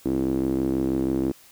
sawtooth tone with band-pass filter, 66.2 Hz, C2, 21 cents sharp, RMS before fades -24 dBFS, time 0.05-1.32 s, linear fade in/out 10 ms, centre 310 Hz, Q 5.2, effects white hiss -52 dBFS RMS until 1.51 s

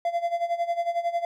triangle tone with tremolo, 686 Hz, F5, 31 cents flat, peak -19 dBFS, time 0.05-1.25 s, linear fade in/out 2 ms, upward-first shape sine, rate 11 Hz, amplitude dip 80%, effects none

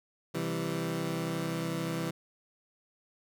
20% pulse chord, C major, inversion none, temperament equal, 130.81 / 164.81 / 196 Hz, C3 / E3 / G3, 0 / 0 / 0 cents, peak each -34 / -28 / -34 dBFS, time 0.34-2.11 s, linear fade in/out 10 ms, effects none

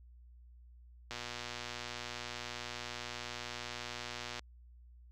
click train, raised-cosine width 0.2 ms, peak -23 dBFS, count 395, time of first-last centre 1.11-4.393 s, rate 120 Hz, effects added 60 Hz sine -54 dBFS peak until 5.11 s + MP3 96 kbps

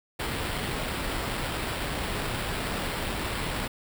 pink noise with sample-and-hold, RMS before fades -31 dBFS, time 0.19-3.68 s, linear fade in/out 10 ms, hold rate 6300 Hz, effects none

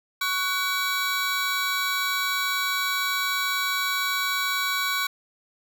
square tone cluster, 1114 / 1484 / 2280 / 3931 Hz, C#6 / F#6 / C#7 / B7, +8 / +5 / +48 / -9 cents, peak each -30 dBFS, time 0.21-5.07 s, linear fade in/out 5 ms, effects none

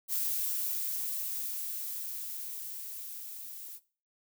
violet noise with level ramp, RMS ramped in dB -31 to -45 dBFS, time 0.08-3.8 s, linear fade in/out 50 ms, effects noise-tail reverb RT60 0.4 s tail -19 dB re dry

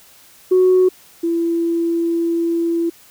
sine tone pair in turn, 369.1 / 336.1 Hz, F#4 / E4, -4 / +34 cents, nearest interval major second, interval 162 cents, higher first, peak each -8 / -15 dBFS, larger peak first, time 0.51-0.89 / 1.23-2.9 s, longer second, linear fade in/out 10 ms, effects tanh soft clip ceiling -6 dBFS + white hiss -47 dBFS RMS until 3.1 s

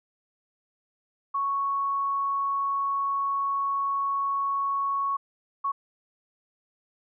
sine tone bursts at uneven times, 1108.7 Hz, C#6, in tune, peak -24 dBFS, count 2, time 1.34-5.17 / 5.64-5.72 s, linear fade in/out 10 ms, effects none

